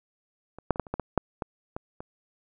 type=clicks; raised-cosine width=1 ms; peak=-28 / -6 / -23 / -11 / -29 / -15 / -15 / -7 / -16 / -19 / -24 dBFS; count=11; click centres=0.586 / 0.707 / 0.759 / 0.797 / 0.868 / 0.94 / 0.997 / 1.177 / 1.422 / 1.765 / 2.005 s; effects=none